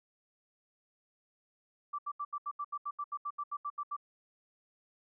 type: tone bursts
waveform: sine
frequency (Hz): 1166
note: D6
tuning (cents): -13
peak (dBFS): -34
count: 16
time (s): 1.93-3.966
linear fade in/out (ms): 10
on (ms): 56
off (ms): 76
effects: none